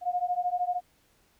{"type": "beating tone pair", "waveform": "sine", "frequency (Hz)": [710, 723], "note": ["F5", "F#5"], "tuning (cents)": [28, -40], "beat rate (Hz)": 13, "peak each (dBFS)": -29, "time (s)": [0.01, 0.81], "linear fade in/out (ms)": 50, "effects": ["pink hiss -66 dBFS RMS until 1.39 s"]}